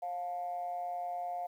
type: tone with amplitude modulation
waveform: sine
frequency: 707 Hz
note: F5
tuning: 21 cents sharp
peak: -31 dBFS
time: 0.02-1.47 s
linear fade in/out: 10 ms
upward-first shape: sine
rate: 170 Hz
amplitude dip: 65%
effects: tanh soft clip ceiling -28 dBFS + 11-bit